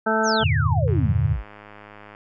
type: harmonic tone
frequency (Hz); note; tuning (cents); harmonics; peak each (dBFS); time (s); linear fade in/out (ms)
220; A3; 0; 1 / 2 / 3 / 4 / 6 / 7; -25 / -25 / -25 / -25 / -25 / -25; 0.06-0.44; 10
type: exponential sweep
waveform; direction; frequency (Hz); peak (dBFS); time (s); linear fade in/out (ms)
sine; down; 7040 to 45; -25; 0.23-1.44; 50
type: chord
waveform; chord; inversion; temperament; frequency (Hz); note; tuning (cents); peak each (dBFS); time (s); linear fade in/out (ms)
sine; E half-diminished seventh; none; equal; 82.41 / 98 / 116.54 / 146.83; E2 / G2 / Bb2 / D3; 0 / 0 / 0 / 0; -23; 0.4-1.37; 50
type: click train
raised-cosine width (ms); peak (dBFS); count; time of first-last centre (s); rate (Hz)
0.5; -27; 133; 0.88-2.149; 104
effects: none